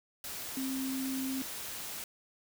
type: tone in noise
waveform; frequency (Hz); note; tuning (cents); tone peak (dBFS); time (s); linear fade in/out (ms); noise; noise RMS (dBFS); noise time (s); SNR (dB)
sine; 264.6; C4; +20; -33; 0.57-1.42; 2; white; -41; 0.24-2.04; +5
effects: none